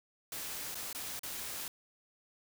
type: noise with dropouts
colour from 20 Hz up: white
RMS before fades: -41 dBFS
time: 0.32-1.68 s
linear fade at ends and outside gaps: 2 ms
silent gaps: 0.746-0.753 / 0.929-0.948 / 1.193-1.233 s
effects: none